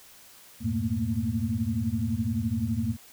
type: tone cluster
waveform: sine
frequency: 85.6 / 104.3 / 119.9 / 221 / 232.8 Hz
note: F2 / G#2 / A#2 / A3 / A#3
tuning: -34 / +8 / +49 / +8 / -2 cents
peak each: -34 / -31 / -34 / -31 / -30 dBFS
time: 0.6-2.97 s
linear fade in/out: 50 ms
effects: white hiss -52 dBFS RMS until 3.12 s